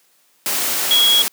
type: tone in noise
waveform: sine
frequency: 3322 Hz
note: G#7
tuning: in tune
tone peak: -11 dBFS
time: 0.91-1.22 s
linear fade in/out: 0 ms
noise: white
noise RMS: -20 dBFS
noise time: 0.46-1.28 s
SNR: +6 dB
effects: white hiss -58 dBFS RMS until 1.32 s + high-pass 200 Hz 12 dB/octave